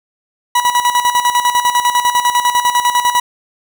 40% pulse tone with tremolo, 974 Hz, B5, 24 cents flat, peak -8 dBFS, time 0.55-3.2 s, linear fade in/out 5 ms, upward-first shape square, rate 10 Hz, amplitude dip 65%, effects none

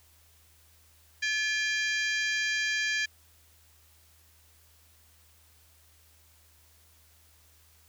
harmonic tone with a mistuned harmonic, 799 Hz, G5, 33 cents sharp, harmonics 2 / 3 / 4 / 5 / 6 / 7 / 8 / 9, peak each -29 / -33 / -37 / -41 / -38 / -43 / -41 / -47 dBFS, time 1.22-3.06 s, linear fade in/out 10 ms, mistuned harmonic 2, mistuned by +130 cents, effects added 79 Hz sine -62 dBFS peak until 7.88 s + white hiss -62 dBFS RMS until 7.88 s

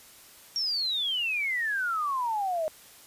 sine exponential sweep, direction down, 5620 to 612 Hz, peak -26 dBFS, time 0.56-2.68 s, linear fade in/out 0 ms, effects white hiss -52 dBFS RMS until 3.06 s + resampled to 32000 Hz

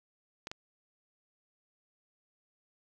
clicks, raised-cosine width 0.2 ms, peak -22 dBFS, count 2, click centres 0.471 / 0.515 s, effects none

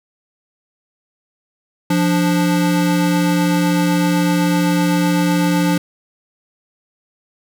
square tone pair together, 174.64 / 293.7 Hz, F3 / D4, 0 / 0 cents, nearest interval major sixth, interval 900 cents, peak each -16 / -18 dBFS, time 1.9-5.78 s, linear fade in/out 5 ms, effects none

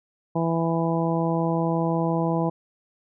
harmonic tone, 165.6 Hz, E3, 8 cents sharp, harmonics 1 / 2 / 3 / 4 / 5 / 6, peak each -24 / -27 / -29 / -30 / -31 / -32 dBFS, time 0.35-2.5 s, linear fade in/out 10 ms, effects none

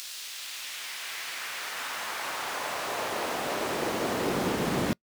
brown noise with high-pass filter sweep, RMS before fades -32 dBFS, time 0-4.93 s, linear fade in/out 0 ms, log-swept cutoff 4200 to 210 Hz, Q 1, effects noise-tail reverb RT60 0.1 s tail -26 dB re dry

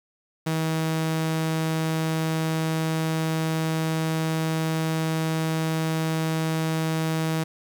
sawtooth tone, 160.1 Hz, D#3, 50 cents sharp, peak -19 dBFS, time 0.46-7.44 s, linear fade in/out 10 ms, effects 8-bit

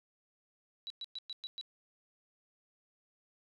sine tone bursts, 3921 Hz, B7, 13 cents flat, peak -39 dBFS, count 6, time 0.87-1.612 s, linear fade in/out 0 ms, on 32 ms, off 110 ms, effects none

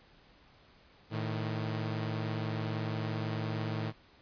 sawtooth tone pair together, 110 / 156.15 Hz, A2 / D#3, 0 / +7 cents, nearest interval tritone, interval 607 cents, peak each -30 / -34 dBFS, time 1.1-3.93 s, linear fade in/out 50 ms, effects pink hiss -61 dBFS RMS until 4.21 s + resampled to 11025 Hz

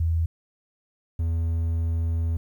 sine / triangle tone pair in turn, 82.41 / 82.41 Hz, E2 / E2, 0 / 0 cents, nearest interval unison, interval 0 cents, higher neither, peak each -20 dBFS, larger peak neither, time 0-0.26 / 1.19-2.37 s, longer second, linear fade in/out 5 ms, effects 10-bit

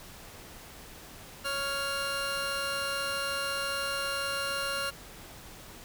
20% pulse tone pair together, 554.4 / 1396.9 Hz, C#5 / F6, 0 / 0 cents, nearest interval octave + major third, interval 1600 cents, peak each -30 / -27 dBFS, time 1.44-4.91 s, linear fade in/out 20 ms, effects pink hiss -48 dBFS RMS until 5.84 s

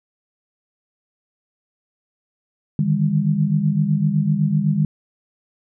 sine tone cluster, 150 / 157.9 / 201.6 Hz, D3 / D#3 / G3, +37 / +26 / +49 cents, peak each -20 dBFS, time 2.79-4.85 s, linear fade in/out 2 ms, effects none

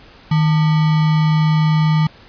sine tone with sample-and-hold, 156.2 Hz, D#3, 7 cents sharp, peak -11 dBFS, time 0.31-2.07 s, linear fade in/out 5 ms, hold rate 1050 Hz, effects pink hiss -44 dBFS RMS until 2.28 s + resampled to 11025 Hz

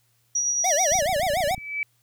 sine tone with tremolo, 5780 Hz, F#8, 41 cents flat, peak -20 dBFS, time 0.35-1.01 s, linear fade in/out 5 ms, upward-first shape sine, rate 9 Hz, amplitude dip 30%
square tone with vibrato, 657 Hz, E5, 6 cents flat, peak -22 dBFS, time 0.64-1.55 s, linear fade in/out 5 ms, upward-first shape sine, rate 7 Hz, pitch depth 260 cents each way
click train, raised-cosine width 5 ms, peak -26 dBFS, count 20, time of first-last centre 0.92-1.58 s, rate 28.8 Hz
sine tone with exponential growth, 2301 Hz, D7, 36 cents flat, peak -22 dBFS, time 1.23-1.83 s, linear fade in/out 1 ms, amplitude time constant 130 ms
effects added 118 Hz sine -67 dBFS peak until 2.02 s + white hiss -67 dBFS RMS until 2.02 s

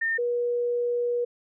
sine tone pair in turn, 1816 / 481.9 Hz, A#6 / B4, -46 / -43 cents, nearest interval octave + major seventh, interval 2297 cents, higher first, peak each -23 dBFS, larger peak neither, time 0.01-0.18 / 0.18-1.25 s, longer second, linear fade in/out 10 ms, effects none

